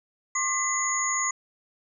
sine tone cluster, 1074 / 1186 / 2017 / 6540 / 6920 Hz, C6 / D6 / B6 / G#8 / A8, +45 / +17 / +36 / -28 / -30 cents, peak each -30 / -36 / -30 / -31 / -28 dBFS, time 0.35-1.31 s, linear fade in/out 5 ms, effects none

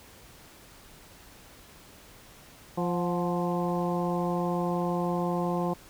harmonic tone with a mistuned harmonic, 174.61 Hz, F3, in tune, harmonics 1 / 2 / 3 / 4 / 5 / 6, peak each -29 / -32 / -34 / -35 / -36 / -37 dBFS, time 2.77-5.74 s, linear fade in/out 10 ms, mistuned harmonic 4, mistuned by +48 cents, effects pink hiss -52 dBFS RMS until 5.89 s

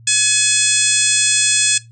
harmonic tone, 848 Hz, G#5, 36 cents sharp, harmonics 2 / 3 / 4 / 5 / 6 / 7 / 8 / 9 / 10, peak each -25 / -21 / -20 / -25 / -22 / -24 / -21 / -20 / -19 dBFS, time 0.07-1.78 s, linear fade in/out 5 ms, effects noise-tail reverb RT60 0.2 s tail -18 dB re dry + added 115 Hz sine -40 dBFS peak until 1.91 s

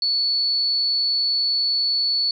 sine tone, 4435 Hz, C#8, in tune, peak -18 dBFS, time 0.02-2.31 s, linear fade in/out 2 ms, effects none

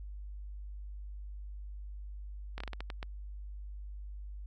slowing click train, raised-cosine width 0.3 ms, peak -24 dBFS, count 8, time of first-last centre 2.58-3.029 s, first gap 24 ms, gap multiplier 1.32, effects added 50 Hz sine -41 dBFS peak until 4.46 s

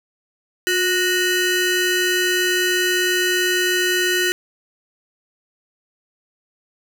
25% pulse ring-modulated tone, 1108.7 Hz, C#6, in tune, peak -10 dBFS, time 0.67-4.32 s, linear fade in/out 0 ms, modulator 748 Hz, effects none

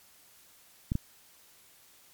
clicks, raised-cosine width 5 ms, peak -16 dBFS, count 2, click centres 0.919 / 0.954 s, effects white hiss -59 dBFS RMS until 2.13 s + MP3 96 kbps

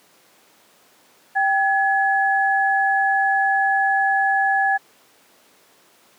sine tone pair together, 784 / 1693.2 Hz, G5 / G#6, 0 / +33 cents, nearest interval octave + minor second, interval 1333 cents, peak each -18 / -19 dBFS, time 1.35-4.78 s, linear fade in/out 20 ms, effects pink hiss -54 dBFS RMS until 6.18 s + high-pass 300 Hz 12 dB/octave

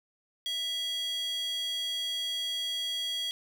square tone with high-pass filter, 660 Hz, E5, 2 cents sharp, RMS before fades -33 dBFS, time 0.46-3.31 s, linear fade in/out 0 ms, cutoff 3300 Hz, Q 5.9, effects none

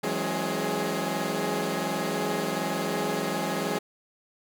15% pulse tone cluster, 164.6 / 187.4 / 208.6 / 270.1 / 418.5 Hz, E3 / F#3 / G#3 / C#4 / G#4, -2 / +22 / +8 / -45 / +13 cents, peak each -27 dBFS, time 0.03-3.79 s, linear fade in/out 10 ms, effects none

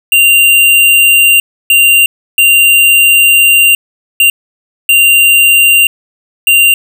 square tone bursts at uneven times, 2778 Hz, F7, 10 cents flat, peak -4 dBFS, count 6, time 0.12-1.4 / 1.7-2.06 / 2.38-3.75 / 4.2-4.3 / 4.89-5.87 / 6.47-6.74 s, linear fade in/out 2 ms, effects none

